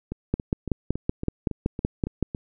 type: two click trains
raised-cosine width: 3 ms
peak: -17 / -9 dBFS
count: 9 / 11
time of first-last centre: 0.12-2.348 / 0.34-2.227 s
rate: 3.59 / 5.3 Hz
effects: none